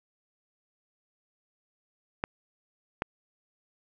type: clicks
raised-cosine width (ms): 0.5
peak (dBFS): -13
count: 2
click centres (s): 2.239 / 3.021
effects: none